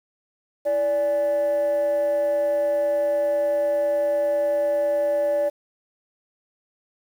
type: tone with frequency modulation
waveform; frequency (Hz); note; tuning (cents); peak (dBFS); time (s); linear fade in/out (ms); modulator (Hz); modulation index
sine; 581; D5; -19; -17; 0.65-5.5; 20; 252; 0.26
effects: tanh soft clip ceiling -17 dBFS + 8-bit